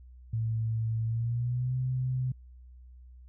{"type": "tone with pitch glide", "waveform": "sine", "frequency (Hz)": [112.3, 128.26], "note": ["A2", "C3"], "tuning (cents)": [36, -34], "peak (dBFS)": -27, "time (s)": [0.33, 2.32], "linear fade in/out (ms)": 5, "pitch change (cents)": 230, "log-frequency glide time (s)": [1.05, 1.75], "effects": ["added 62 Hz sine -48 dBFS peak until 3.28 s"]}